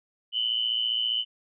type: tone pair together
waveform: sine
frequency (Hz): 2945 / 3060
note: F#7 / G7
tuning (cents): -9 / -42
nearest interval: minor second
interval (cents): 67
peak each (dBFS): -27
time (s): 0.32-1.25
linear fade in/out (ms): 50
effects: none